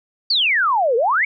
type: exponential two-way sweep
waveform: sine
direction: down then up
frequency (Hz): 4705 to 440 to 2287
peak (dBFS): -14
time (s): 0.3-1.25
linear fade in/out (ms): 5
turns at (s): 0.96
effects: none